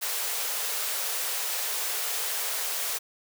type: high-pass noise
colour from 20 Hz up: white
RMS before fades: -30 dBFS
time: 0.01-2.99 s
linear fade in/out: 20 ms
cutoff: 400 Hz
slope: 96 dB/octave
effects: none